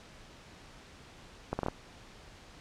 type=accelerating click train; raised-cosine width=1 ms; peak=-17 dBFS; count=5; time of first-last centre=1.53-1.684 s; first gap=60 ms; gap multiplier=0.71; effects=pink hiss -53 dBFS RMS until 2.6 s + low-pass 6000 Hz 12 dB/octave